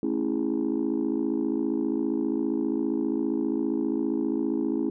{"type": "chord", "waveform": "sine", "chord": "A major seventh", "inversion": "none", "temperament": "just", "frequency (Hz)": [220, 275, 330, 412.5], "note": ["A3", "C#4", "E4", "G#4"], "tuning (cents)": [0, -14, 2, -12], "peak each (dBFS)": [-30, -26, -27, -32], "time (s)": [0.03, 4.9], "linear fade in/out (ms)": 2, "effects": ["tanh soft clip ceiling -18 dBFS"]}